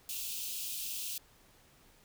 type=high-pass noise; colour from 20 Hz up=white; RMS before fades=-39 dBFS; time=0.09-1.18 s; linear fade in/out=2 ms; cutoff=2500 Hz; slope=96 dB/octave; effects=pink hiss -63 dBFS RMS until 2.04 s